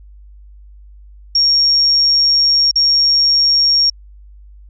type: tone with dropouts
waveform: sine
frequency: 5550 Hz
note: F8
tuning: 12 cents flat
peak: -9 dBFS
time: 1.35-3.9 s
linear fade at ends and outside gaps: 5 ms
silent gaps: 2.713-2.757 s
effects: added 50 Hz sine -37 dBFS peak until 4.69 s